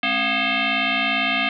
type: tone with frequency modulation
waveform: sine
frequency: 268.8 Hz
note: C4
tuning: 47 cents sharp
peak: -18 dBFS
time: 0.03-1.49 s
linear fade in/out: 2 ms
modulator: 480 Hz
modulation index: 6.4
effects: none